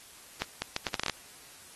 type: accelerating click train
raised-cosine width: 0.2 ms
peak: -12 dBFS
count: 10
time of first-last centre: 0.42-1.097 s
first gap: 200 ms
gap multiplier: 0.72
effects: white hiss -52 dBFS RMS until 1.75 s + AAC 32 kbps